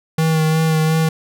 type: tone with vibrato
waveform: square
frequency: 158.9 Hz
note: D#3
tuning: 37 cents sharp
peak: -14 dBFS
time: 0.18-1.09 s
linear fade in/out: 5 ms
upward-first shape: sine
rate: 2.8 Hz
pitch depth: 20 cents each way
effects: none